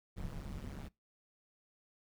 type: noise with amplitude modulation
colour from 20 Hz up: brown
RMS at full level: -39 dBFS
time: 0.16-0.89 s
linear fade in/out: 20 ms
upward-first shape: sine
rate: 142 Hz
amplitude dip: 100%
effects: noise-tail reverb RT60 0.2 s tail -23 dB re dry